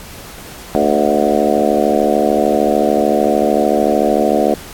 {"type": "harmonic tone with a mistuned harmonic", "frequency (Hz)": 73.4, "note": "D2", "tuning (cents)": 0, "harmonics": [3, 4, 5, 6, 7, 8, 9, 10], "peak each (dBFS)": [-19, -19, -19, -19, -19, -19, -19, -19], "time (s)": [0.75, 4.54], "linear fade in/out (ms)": 0, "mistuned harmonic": 9, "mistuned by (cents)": -17, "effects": ["pink hiss -34 dBFS RMS until 4.73 s", "AAC 64 kbps"]}